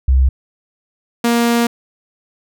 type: tone pair in turn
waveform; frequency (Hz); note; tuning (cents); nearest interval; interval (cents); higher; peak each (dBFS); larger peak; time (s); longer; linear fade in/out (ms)
sine / sawtooth; 65.41 / 235.4; C2 / A#3; 0 / +17; octave + minor seventh; 2217; second; -8; neither; 0.08-0.29 / 1.24-1.67; second; 5
effects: none